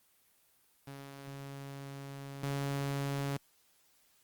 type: tone pair in turn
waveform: sawtooth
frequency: 138.59 / 139.72 Hz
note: C#3 / C#3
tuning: 0 / +14 cents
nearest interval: unison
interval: 14 cents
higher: second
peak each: -39 / -29 dBFS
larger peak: second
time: 0.87-2.43 / 2.43-3.37 s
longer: first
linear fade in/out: 5 ms
effects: white hiss -69 dBFS RMS until 4.23 s + Opus 24 kbps